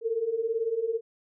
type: beating tone pair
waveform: sine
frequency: 440.4 / 458.4 Hz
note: A4 / A#4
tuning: +2 / -29 cents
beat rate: 18 Hz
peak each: -31 / -27 dBFS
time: 0.01-1.01 s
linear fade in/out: 50 ms
effects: none